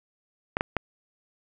clicks, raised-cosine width 0.5 ms, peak -9 dBFS, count 3, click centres 0.569 / 0.609 / 0.767 s, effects none

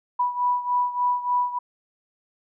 sine beating tone pair, 982 / 985.4 Hz, B5 / B5, -10 / -4 cents, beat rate 3.4 Hz, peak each -22 / -26 dBFS, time 0.19-1.59 s, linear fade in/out 10 ms, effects none

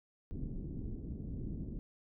pink low-pass noise, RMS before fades -41 dBFS, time 0.31-1.79 s, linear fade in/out 0 ms, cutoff 310 Hz, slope 24 dB/octave, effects none

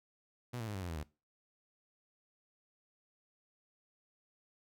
sawtooth tone with pitch steps, 122.5 / 112.98 / 104.21 / 96.11 / 88.65 / 81.76 / 75.41 Hz, B2 / A2 / G#2 / G2 / F2 / E2 / D2, -14 / +46 / +6 / -34 / +26 / -14 / +46 cents, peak -35 dBFS, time 0.53-1.034 s, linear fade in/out 10 ms, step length 72 ms, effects noise-tail reverb RT60 0.3 s tail -21 dB re dry

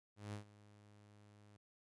sawtooth tone with ADSR envelope, 103.83 Hz, G#2, in tune, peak -39 dBFS, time 0.16-1.57 s, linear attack 170 ms, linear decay 110 ms, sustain -19 dB, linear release 6 ms, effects resampled to 24000 Hz

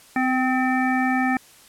harmonic tone with a mistuned harmonic, 256.9 Hz, C4, 32 cents flat, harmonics 1 / 3 / 5 / 7 / 9, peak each -21 / -24 / -31 / -26 / -31 dBFS, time 0.16-1.37 s, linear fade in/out 2 ms, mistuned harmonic 3, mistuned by +16 cents, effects white hiss -50 dBFS RMS until 1.68 s + low-pass 12000 Hz 12 dB/octave

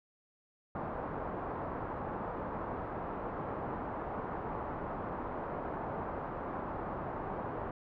white low-pass noise, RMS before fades -39 dBFS, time 0.75-7.71 s, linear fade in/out 2 ms, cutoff 1100 Hz, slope 24 dB/octave, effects none

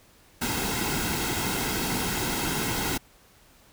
pink noise with comb filter, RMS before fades -28 dBFS, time 0.41-2.98 s, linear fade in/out 10 ms, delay 1.7 ms, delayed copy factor -0.6, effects pink hiss -57 dBFS RMS until 3.72 s

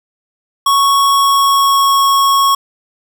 square tone with pitch glide, 1108.7 to 1101.7 Hz, C#6 to C#6, 0 to -11 cents, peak -9 dBFS, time 0.66-2.55 s, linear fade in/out 5 ms, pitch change -11 cents, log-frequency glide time 1.06-2.04 s, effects none

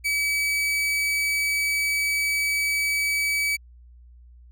40% pulse tone, 2286 Hz, D7, 47 cents flat, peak -21 dBFS, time 0.04-3.57 s, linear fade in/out 20 ms, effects added 60 Hz sine -46 dBFS peak until 4.51 s

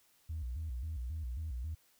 sine tone with vibrato, 69.6 Hz, C#2, 8 cents sharp, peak -35 dBFS, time 0.29-1.75 s, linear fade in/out 10 ms, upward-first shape square, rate 3.7 Hz, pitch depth 230 cents each way, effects tanh soft clip ceiling -33 dBFS + white hiss -69 dBFS RMS until 1.99 s

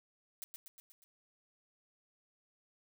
blue noise with echo, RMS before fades -44 dBFS, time 0.42-0.44 s, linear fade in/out 0 ms, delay 120 ms, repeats 5, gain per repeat -4 dB, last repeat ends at 1.04 s, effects none

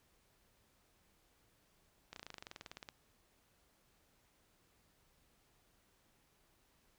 slowing click train, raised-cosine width 0.2 ms, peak -30 dBFS, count 18, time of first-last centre 2.13-2.888 s, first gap 32 ms, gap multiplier 1.04, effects pink hiss -73 dBFS RMS until 6.98 s

